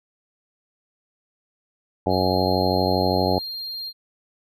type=harmonic tone; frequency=92.5 Hz; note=F#2; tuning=in tune; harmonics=1 / 2 / 3 / 4 / 5 / 6 / 7 / 8 / 9; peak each=-27 / -27 / -27 / -27 / -27 / -27 / -27 / -27 / -27 dBFS; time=2.06-3.39 s; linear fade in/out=5 ms
type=tone; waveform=triangle; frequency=4205 Hz; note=C8; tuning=8 cents sharp; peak=-28 dBFS; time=2.09-3.93 s; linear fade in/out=50 ms
effects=none